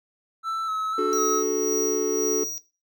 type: tone with vibrato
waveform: triangle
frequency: 1308 Hz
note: E6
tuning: 14 cents flat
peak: -23 dBFS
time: 0.43-1.44 s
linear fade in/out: 50 ms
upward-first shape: square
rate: 2 Hz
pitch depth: 24 cents each way
type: chord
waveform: triangle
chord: D major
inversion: none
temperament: equal with one note detuned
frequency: 293.7 / 370 / 432.9 Hz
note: D4 / F#4 / A4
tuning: 0 / 0 / -28 cents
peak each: -27 / -24 / -23 dBFS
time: 0.98-2.44 s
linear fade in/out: 5 ms
type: tone with tremolo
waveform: square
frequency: 5760 Hz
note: F#8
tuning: 47 cents flat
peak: -25 dBFS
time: 1.13-2.58 s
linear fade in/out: 0 ms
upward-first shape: sine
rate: 1.9 Hz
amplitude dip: 50%
effects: noise-tail reverb RT60 0.3 s tail -17 dB re dry